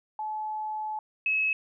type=tone pair in turn; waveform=sine; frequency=860 / 2577 Hz; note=A5 / E7; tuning=-40 / -40 cents; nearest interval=octave + perfect fifth; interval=1900 cents; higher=second; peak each=-30 / -23 dBFS; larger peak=second; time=0.19-0.99 / 1.26-1.53 s; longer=first; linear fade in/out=2 ms; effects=none